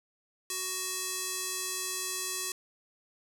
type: tone with band-pass filter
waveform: square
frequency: 372 Hz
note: F#4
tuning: 9 cents sharp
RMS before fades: -35 dBFS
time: 0.5-2.52 s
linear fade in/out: 2 ms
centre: 8300 Hz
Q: 1.2
effects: none